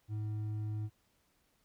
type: tone with hard clipping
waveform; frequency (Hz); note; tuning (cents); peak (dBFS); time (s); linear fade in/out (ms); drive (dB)
triangle; 106.8; G#2; +49; -36; 0.08-0.9; 50; 8
effects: pink hiss -74 dBFS RMS until 1.64 s